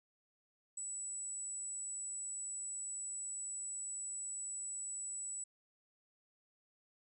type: tone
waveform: sine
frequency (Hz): 7902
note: B8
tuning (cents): 0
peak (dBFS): -38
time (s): 0.77-5.44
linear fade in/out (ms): 5
effects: tanh soft clip ceiling -39 dBFS